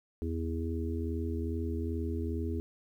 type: harmonic tone with a mistuned harmonic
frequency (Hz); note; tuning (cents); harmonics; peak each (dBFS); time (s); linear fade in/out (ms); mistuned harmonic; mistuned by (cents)
82.41; E2; 0; 1 / 3 / 4 / 5; -33 / -38 / -39 / -40; 0.22-2.6; 0; 1; -23
effects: 11-bit